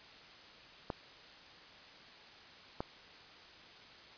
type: clicks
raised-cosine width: 1 ms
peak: -22 dBFS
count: 2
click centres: 0.902 / 2.805 s
effects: white hiss -55 dBFS RMS until 4.17 s + resampled to 11025 Hz